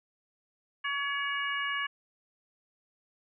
harmonic tone with a mistuned harmonic, 564 Hz, C#5, 30 cents sharp, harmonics 2 / 3 / 4 / 5, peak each -35 / -33 / -37 / -37 dBFS, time 0.84-1.87 s, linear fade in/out 10 ms, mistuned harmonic 5, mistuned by +31 cents, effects none

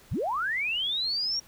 sine linear sweep, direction up, 49 to 5660 Hz, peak -26 dBFS, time 0.11-1.4 s, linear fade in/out 10 ms, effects pink hiss -55 dBFS RMS until 1.47 s

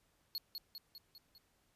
square tone with echo, 4342 Hz, C#8, 37 cents flat, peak -38 dBFS, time 0.35-0.38 s, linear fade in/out 0 ms, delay 200 ms, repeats 5, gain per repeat -4 dB, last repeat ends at 1.38 s, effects pink hiss -75 dBFS RMS until 1.75 s + resampled to 32000 Hz

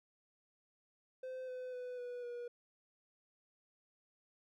triangle tone with pitch steps, 515 / 506.4 / 498 / 489.8 / 481.6 Hz, C5 / B4 / B4 / B4 / B4, -28 / +43 / +14 / -14 / -44 cents, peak -40 dBFS, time 1.23-2.48 s, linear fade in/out 5 ms, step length 250 ms, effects none

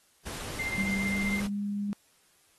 pink noise, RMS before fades -39 dBFS, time 0.25-1.48 s, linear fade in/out 20 ms
sine tone with tremolo, 2093 Hz, C7, in tune, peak -29 dBFS, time 0.59-1.4 s, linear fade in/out 5 ms, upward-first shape sine, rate 15 Hz, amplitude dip 50%
sine tone with pitch glide, 196 to 203.5 Hz, G3 to G#3, 0 to -35 cents, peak -29 dBFS, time 0.78-1.93 s, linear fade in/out 0 ms, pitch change +65 cents, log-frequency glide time 0.98-1.58 s
effects white hiss -65 dBFS RMS until 2.58 s + AAC 32 kbps

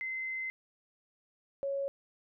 sine tone pair in turn, 2062 / 553.8 Hz, C7 / C#5, -26 / -2 cents, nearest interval octave + major seventh, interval 2276 cents, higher first, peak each -34 / -31 dBFS, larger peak second, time 0.01-0.5 / 1.63-1.88 s, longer first, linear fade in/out 0 ms, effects none

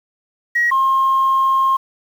sine tone pair in turn, 1902 / 1067.5 Hz, A#6 / C6, +34 / +34 cents, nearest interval minor seventh, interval 1000 cents, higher first, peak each -12 / -11 dBFS, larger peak second, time 0.55-0.71 / 0.71-1.77 s, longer second, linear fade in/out 10 ms, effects tanh soft clip ceiling -8 dBFS + 7-bit

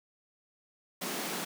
pink high-pass noise, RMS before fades -36 dBFS, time 1.01-1.45 s, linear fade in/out 10 ms, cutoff 160 Hz, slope 96 dB/octave, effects none

